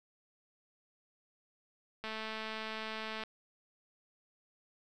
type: click train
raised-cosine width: 0.3 ms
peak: -25 dBFS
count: 263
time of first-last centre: 2.04-3.236 s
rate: 219 Hz
effects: none